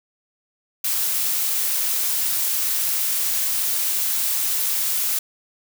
blue noise, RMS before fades -22 dBFS, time 0.84-5.19 s, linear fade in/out 5 ms, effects none

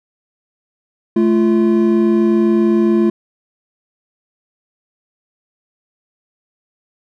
triangle tone pair together, 216.8 / 344.2 Hz, A3 / F4, -25 / -25 cents, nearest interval minor sixth, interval 800 cents, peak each -11 dBFS, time 1.16-3.1 s, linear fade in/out 5 ms, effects none

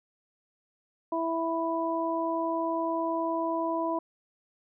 harmonic tone, 329.6 Hz, E4, in tune, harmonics 1 / 2 / 3, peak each -31 / -31 / -31 dBFS, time 1.12-3.99 s, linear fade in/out 5 ms, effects none

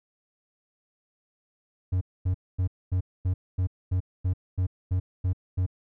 triangle tone bursts, 91.8 Hz, F#2, 13 cents flat, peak -20 dBFS, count 12, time 1.92-5.664 s, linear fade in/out 10 ms, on 92 ms, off 240 ms, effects none

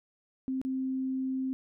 sine tone with dropouts, 262.3 Hz, C4, 4 cents sharp, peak -29 dBFS, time 0.48-1.53 s, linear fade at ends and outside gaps 0 ms, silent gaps 0.615-0.65 s, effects none

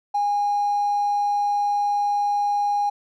triangle tone with hard clipping, 819 Hz, G#5, 24 cents flat, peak -19 dBFS, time 0.14-2.9 s, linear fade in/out 10 ms, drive 3 dB, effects none

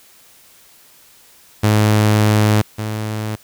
sawtooth tone pair in turn, 106.4 / 107.89 Hz, G#2 / A2, +42 / -34 cents, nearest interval unison, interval 24 cents, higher second, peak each -7 / -17 dBFS, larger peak first, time 1.63-2.62 / 2.78-3.36 s, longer first, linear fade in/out 10 ms, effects white hiss -48 dBFS RMS until 3.43 s

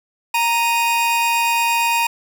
45% pulse tone pair together, 932.3 / 2489 Hz, A#5 / D#7, 0 / 0 cents, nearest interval octave + perfect fourth, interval 1700 cents, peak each -17 / -20 dBFS, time 0.34-2.07 s, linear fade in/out 5 ms, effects none

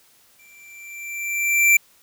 square tone with exponential growth, 2349 Hz, D7, in tune, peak -11 dBFS, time 0.39-1.77 s, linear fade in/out 5 ms, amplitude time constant 300 ms, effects white hiss -56 dBFS RMS until 2.02 s

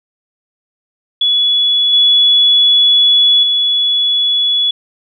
sine tone with level steps, 3400 Hz, G#7, 40 cents sharp, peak -9 / -6 / -10 dBFS, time 1.21-4.71 s, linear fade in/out 5 ms, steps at 1.93 / 3.43 s, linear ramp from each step 2 ms, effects none

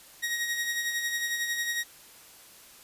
sawtooth tone with tremolo, 1886 Hz, A#6, 20 cents sharp, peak -23 dBFS, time 0.22-1.84 s, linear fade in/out 20 ms, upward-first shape sine, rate 11 Hz, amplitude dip 45%, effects white hiss -52 dBFS RMS until 2.83 s + resampled to 32000 Hz

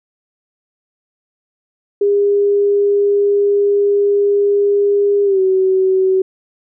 sine tone with pitch glide, 405.2 to 378.1 Hz, G#4 to F#4, -43 to +38 cents, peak -10 dBFS, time 2.01-6.22 s, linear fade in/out 5 ms, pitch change -119 cents, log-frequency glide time 5.24-5.4 s, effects none

